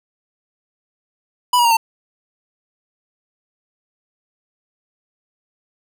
square tone with pitch steps, 987.8 / 958 / 929.1 / 901.1 Hz, B5 / A#5 / A#5 / A5, 0 / +47 / -6 / +41 cents, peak -12 dBFS, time 1.53-1.77 s, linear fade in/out 5 ms, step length 60 ms, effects none

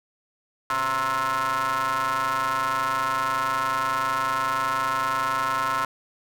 35% pulse ring-modulated tone, 130.81 Hz, C3, in tune, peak -18 dBFS, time 0.7-5.85 s, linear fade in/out 2 ms, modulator 1190 Hz, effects none

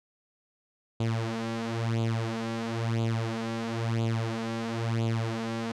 sawtooth tone with flanger, 114.1 Hz, A#2, 37 cents flat, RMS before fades -30 dBFS, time 1-5.72 s, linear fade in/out 5 ms, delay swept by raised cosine 0.27 to 5.17 ms, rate 0.99 Hz, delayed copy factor +0.75, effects low-pass 6000 Hz 12 dB/octave

